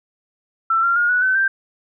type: tone with pitch steps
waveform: sine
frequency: 1337 / 1381 / 1426.4 / 1473.2 / 1521.7 / 1571.7 Hz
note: E6 / F6 / F6 / F#6 / F#6 / G6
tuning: +24 / -20 / +36 / -8 / +48 / +4 cents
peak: -14 dBFS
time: 0.7-1.48 s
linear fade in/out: 5 ms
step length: 130 ms
effects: none